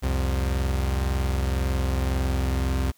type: tone pair together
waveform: 40% pulse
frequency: 65.41 / 87.31 Hz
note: C2 / F2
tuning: 0 / 0 cents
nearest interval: perfect fourth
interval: 500 cents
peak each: -22 / -29 dBFS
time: 0.02-2.92 s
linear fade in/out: 20 ms
effects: white hiss -61 dBFS RMS until 2.97 s